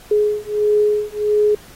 sine beating tone pair, 419 / 420.5 Hz, G#4 / G#4, +15 / +22 cents, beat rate 1.5 Hz, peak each -17 dBFS, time 0.11-1.55 s, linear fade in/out 5 ms, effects pink hiss -44 dBFS RMS until 1.75 s + AAC 48 kbps

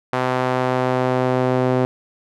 sawtooth tone with band-pass filter sweep, 127.7 Hz, C3, 42 cents flat, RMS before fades -19 dBFS, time 0.13-1.85 s, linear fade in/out 0 ms, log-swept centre 960 to 460 Hz, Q 0.92, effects none

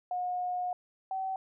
sine tone pair in turn, 722 / 763.4 Hz, F#5 / G5, -43 / -46 cents, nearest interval minor second, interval 97 cents, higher second, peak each -30 / -31 dBFS, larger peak first, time 0.11-0.73 / 1.11-1.36 s, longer first, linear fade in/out 2 ms, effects none

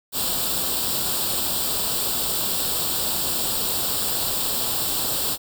white noise with comb filter, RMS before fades -24 dBFS, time 0.12-5.38 s, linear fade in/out 50 ms, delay 0.24 ms, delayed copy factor +0.75, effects none

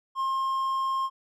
triangle tone, 1066 Hz, C6, 32 cents sharp, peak -23 dBFS, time 0.15-1.1 s, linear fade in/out 50 ms, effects none

